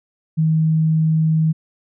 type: tone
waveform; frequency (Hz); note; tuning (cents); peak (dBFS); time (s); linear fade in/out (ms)
sine; 158.7; D#3; +35; -13; 0.37-1.53; 20
effects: none